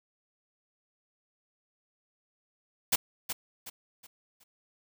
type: noise with echo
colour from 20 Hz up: white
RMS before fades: -24 dBFS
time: 2.92-2.96 s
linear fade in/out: 10 ms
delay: 370 ms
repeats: 4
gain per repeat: -9 dB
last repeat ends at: 4.44 s
effects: none